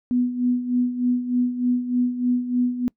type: tone with tremolo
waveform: sine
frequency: 246.9 Hz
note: B3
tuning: in tune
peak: -16 dBFS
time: 0.11-2.88 s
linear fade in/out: 0 ms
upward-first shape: sine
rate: 3.3 Hz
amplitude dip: 70%
effects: noise-tail reverb RT60 0.1 s tail -25 dB re dry